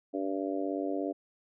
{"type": "harmonic tone", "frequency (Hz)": 96.9, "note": "G2", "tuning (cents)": -20, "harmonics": [3, 4, 5, 6, 7], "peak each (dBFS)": [-33, -37, -39, -38, -39], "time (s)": [0.13, 1.13], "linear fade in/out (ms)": 20, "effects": []}